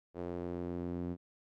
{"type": "tone with band-pass filter sweep", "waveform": "sawtooth", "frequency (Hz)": 87.6, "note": "F2", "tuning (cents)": 6, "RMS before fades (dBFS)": -39, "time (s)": [0.14, 1.17], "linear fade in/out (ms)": 50, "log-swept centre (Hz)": [450, 250], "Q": 1.6, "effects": []}